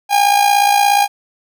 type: tone with amplitude modulation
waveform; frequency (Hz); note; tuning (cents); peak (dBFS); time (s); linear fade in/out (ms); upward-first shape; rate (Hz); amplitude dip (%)
45% pulse; 812; G#5; -39; -7; 0.09-1.08; 50; sine; 57; 60
effects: none